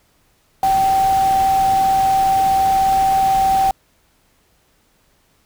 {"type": "tone in noise", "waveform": "sine", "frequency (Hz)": 773, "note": "G5", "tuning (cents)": -24, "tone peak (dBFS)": -12, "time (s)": [0.63, 3.71], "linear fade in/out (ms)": 2, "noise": "pink", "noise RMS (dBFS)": -29, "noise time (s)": [0.63, 3.71], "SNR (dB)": 14, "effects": ["pink hiss -59 dBFS RMS until 5.45 s"]}